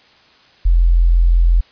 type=tone; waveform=sine; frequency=42.77 Hz; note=F1; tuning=35 cents flat; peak=-8 dBFS; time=0.65-1.61 s; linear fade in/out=10 ms; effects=white hiss -49 dBFS RMS until 1.71 s + resampled to 11025 Hz